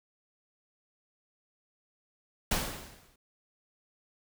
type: noise with exponential decay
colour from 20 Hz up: pink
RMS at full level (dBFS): -27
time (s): 2.51-3.16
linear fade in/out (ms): 5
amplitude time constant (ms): 140
effects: none